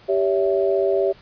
sine chord, C# diminished, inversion second, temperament equal with one note detuned, 392 / 563.4 / 659.3 Hz, G4 / C#5 / E5, 0 / +28 / 0 cents, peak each -19 / -22 / -23 dBFS, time 0.08-1.13 s, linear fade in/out 20 ms, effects pink hiss -49 dBFS RMS until 1.21 s + resampled to 11025 Hz

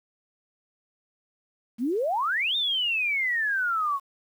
sine exponential two-way sweep, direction up then down, 215.5 to 3695 to 1078 Hz, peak -23 dBFS, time 1.78-4 s, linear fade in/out 50 ms, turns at 2.56 s, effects 9-bit

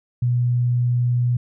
sine tone, 122.2 Hz, B2, 18 cents flat, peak -16 dBFS, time 0.22-1.37 s, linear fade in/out 5 ms, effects none

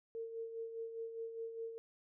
sine tone with tremolo, 455.1 Hz, A#4, 42 cents flat, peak -39 dBFS, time 0.15-1.78 s, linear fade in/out 0 ms, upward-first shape sine, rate 4.9 Hz, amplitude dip 55%, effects none

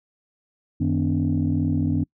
sine tone cluster, 91.6 / 154 / 249.3 / 289.2 Hz, F#2 / D#3 / B3 / D4, -17 / -17 / +16 / -27 cents, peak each -24 dBFS, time 0.8-2.04 s, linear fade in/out 10 ms, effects noise-tail reverb RT60 0.1 s tail -26 dB re dry + tanh soft clip ceiling -12 dBFS

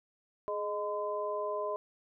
sine tone cluster, 419.5 / 619 / 1020 Hz, G#4 / D#5 / C6, +17 / -9 / -44 cents, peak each -37 / -35 / -37 dBFS, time 0.48-1.76 s, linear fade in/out 0 ms, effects none

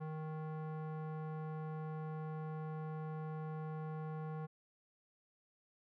square tone with low-pass filter, 156.2 Hz, D#3, 7 cents sharp, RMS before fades -43 dBFS, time 0-4.47 s, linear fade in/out 20 ms, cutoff 1100 Hz, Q 1.4, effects none

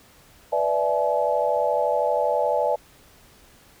sine chord, E dominant seventh, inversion second, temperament equal with one note detuned, 493.9 / 587.3 / 659.3 / 852.5 Hz, B4 / D5 / E5 / G#5, 0 / 0 / 0 / +45 cents, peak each -26 / -23 / -26 / -25 dBFS, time 0.52-2.76 s, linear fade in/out 10 ms, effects pink hiss -53 dBFS RMS until 3.8 s

